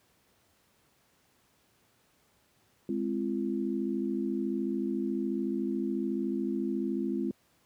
sine chord, F minor, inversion first, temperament equal with one note detuned, 207.7 / 261.6 / 340.3 Hz, Ab3 / C4 / F4, 0 / 0 / -45 cents, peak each -33 dBFS, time 2.89-7.31 s, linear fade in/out 2 ms, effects pink hiss -68 dBFS RMS until 7.65 s + high-pass 80 Hz 12 dB/octave

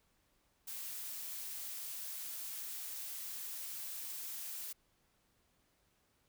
blue noise, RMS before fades -44 dBFS, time 0.67-4.73 s, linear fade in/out 10 ms, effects pink hiss -75 dBFS RMS until 6.28 s

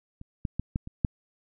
clicks, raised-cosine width 5 ms, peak -30 / -16 / -16 / -15 / -26 / -10 dBFS, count 6, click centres 0.214 / 0.452 / 0.596 / 0.759 / 0.874 / 1.048 s, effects none

